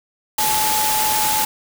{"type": "tone in noise", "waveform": "sine", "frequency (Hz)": 860, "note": "A5", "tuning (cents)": -40, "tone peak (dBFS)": -20, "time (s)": [0.38, 1.45], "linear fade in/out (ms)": 5, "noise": "white", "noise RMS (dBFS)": -20, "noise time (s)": [0.38, 1.45], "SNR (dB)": -3, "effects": []}